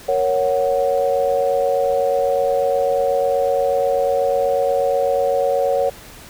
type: chord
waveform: sine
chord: F# major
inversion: first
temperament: equal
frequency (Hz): 466.2 / 554.4 / 740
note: A#4 / C#5 / F#5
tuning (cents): 0 / 0 / 0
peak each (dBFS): -21 / -17 / -22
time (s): 0.08-5.9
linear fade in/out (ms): 10
effects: pink hiss -40 dBFS RMS until 6.29 s